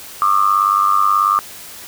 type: tone with amplitude modulation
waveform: sine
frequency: 1200 Hz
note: D6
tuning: 37 cents sharp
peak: -7 dBFS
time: 0.22-1.39 s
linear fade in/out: 0 ms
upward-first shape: sine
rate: 98.4 Hz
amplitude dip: 90%
effects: white hiss -35 dBFS RMS until 1.87 s